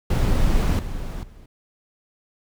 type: noise with level steps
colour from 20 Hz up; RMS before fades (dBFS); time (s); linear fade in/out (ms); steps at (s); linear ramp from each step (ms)
brown; -18 / -29 / -44; 0.1-1.46; 5; 0.79 / 1.23; 2
effects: none